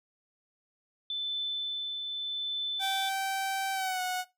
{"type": "tone with tremolo", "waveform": "sine", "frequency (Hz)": 3520, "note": "A7", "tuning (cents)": 0, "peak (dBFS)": -29, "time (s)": [1.1, 3.09], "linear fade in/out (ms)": 2, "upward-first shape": "triangle", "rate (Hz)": 0.81, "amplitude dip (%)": 35}
{"type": "tone with pitch glide", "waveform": "sawtooth", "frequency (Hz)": [775, 734.5], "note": ["G5", "F#5"], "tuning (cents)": [-20, -13], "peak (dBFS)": -26, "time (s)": [2.79, 4.25], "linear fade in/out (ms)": 50, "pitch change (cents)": -93, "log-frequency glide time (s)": [3.73, 4.01]}
{"effects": ["noise-tail reverb RT60 0.2 s tail -18 dB re dry"]}